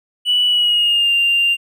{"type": "tone with pitch glide", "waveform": "triangle", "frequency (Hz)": [2955, 2789], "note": ["F#7", "F7"], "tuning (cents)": [-3, -3], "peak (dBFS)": -9, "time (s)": [0.25, 1.57], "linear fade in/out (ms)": 50, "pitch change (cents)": -100, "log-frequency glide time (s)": [0.47, 1.13], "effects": ["tanh soft clip ceiling -9 dBFS"]}